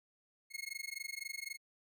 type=tone with amplitude modulation; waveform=sawtooth; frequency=2166 Hz; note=C#7; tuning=41 cents flat; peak=-34 dBFS; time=0.5-1.58 s; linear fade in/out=50 ms; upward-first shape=sine; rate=23.9 Hz; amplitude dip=100%; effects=none